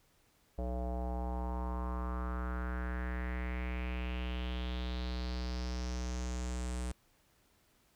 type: tone with low-pass filter sweep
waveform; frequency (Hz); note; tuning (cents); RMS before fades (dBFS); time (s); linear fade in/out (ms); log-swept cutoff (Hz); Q
square; 61.74; B1; 0; -37; 0.58-6.92; 5; 620 to 8800; 4.2
effects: pink hiss -70 dBFS RMS until 7.95 s